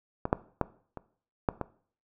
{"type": "clicks", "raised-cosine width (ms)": 1, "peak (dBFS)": [-15, -8, -11, -24, -10, -17], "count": 6, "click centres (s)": [0.254, 0.329, 0.613, 0.973, 1.488, 1.613], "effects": ["noise-tail reverb RT60 0.5 s tail -18 dB re dry"]}